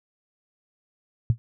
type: tone with exponential decay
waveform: sine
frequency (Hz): 115.4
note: A#2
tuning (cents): -17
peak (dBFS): -12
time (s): 1.3-1.38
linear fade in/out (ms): 0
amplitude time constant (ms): 16
effects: none